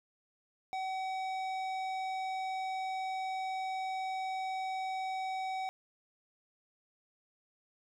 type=tone with tanh clipping; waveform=sine; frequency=758 Hz; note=F#5; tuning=42 cents sharp; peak=-36 dBFS; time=0.73-5.69 s; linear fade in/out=0 ms; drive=14 dB; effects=none